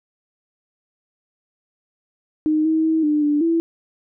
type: tone with pitch steps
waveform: sine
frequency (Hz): 308.8 / 318 / 319.8 / 299.7 / 294.3 / 331.6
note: D#4 / D#4 / D#4 / D4 / D4 / E4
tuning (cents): -13 / +38 / +48 / +35 / +4 / +10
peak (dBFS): -15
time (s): 2.46-3.6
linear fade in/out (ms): 0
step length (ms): 190
effects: none